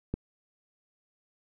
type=click; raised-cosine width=3 ms; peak=-17 dBFS; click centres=0.14 s; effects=none